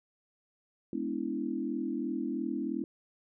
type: chord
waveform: sine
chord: E dominant seventh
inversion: first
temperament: equal with one note detuned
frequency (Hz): 207.7 / 246.9 / 286.6 / 329.6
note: G#3 / B3 / D4 / E4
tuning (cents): 0 / 0 / -42 / 0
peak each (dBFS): -39 / -36 / -36 / -36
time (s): 0.93-2.84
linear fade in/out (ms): 2
effects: none